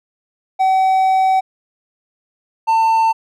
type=tone pair in turn; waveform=triangle; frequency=760 / 896.4 Hz; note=F#5 / A5; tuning=+46 / +32 cents; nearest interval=minor third; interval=286 cents; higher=second; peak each=-9 dBFS; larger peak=neither; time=0.59-1.41 / 2.67-3.13 s; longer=first; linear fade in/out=20 ms; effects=none